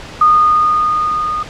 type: tone with level ramp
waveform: sine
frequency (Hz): 1229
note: D#6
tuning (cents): -22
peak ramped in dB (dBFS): -5 to -16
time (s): 0.21-1.43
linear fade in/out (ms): 5
effects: pink hiss -31 dBFS RMS until 1.49 s + low-pass 5000 Hz 12 dB/octave